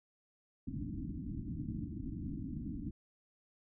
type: low-pass noise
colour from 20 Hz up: white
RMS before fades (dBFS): -41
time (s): 0.67-2.91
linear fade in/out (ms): 5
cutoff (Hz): 310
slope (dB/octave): 96
effects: none